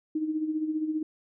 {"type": "tone with tremolo", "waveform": "sine", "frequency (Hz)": 311.1, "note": "D#4", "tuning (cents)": 0, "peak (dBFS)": -24, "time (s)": [0.15, 1.03], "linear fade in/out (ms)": 5, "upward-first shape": "sine", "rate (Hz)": 15, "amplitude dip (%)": 60, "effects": []}